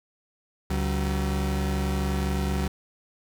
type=tone pair together; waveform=35% pulse; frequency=71.3 / 190.35 Hz; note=C#2 / F#3; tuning=+49 / +49 cents; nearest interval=octave + perfect fourth; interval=1700 cents; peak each=-24 / -27 dBFS; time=0.7-2.68 s; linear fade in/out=5 ms; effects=none